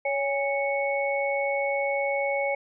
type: tone cluster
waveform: sine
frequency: 559 / 820 / 2214 Hz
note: C#5 / G#5 / C#7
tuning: +14 / -22 / -3 cents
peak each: -26 / -31 / -29 dBFS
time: 0.05-2.55 s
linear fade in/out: 5 ms
effects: none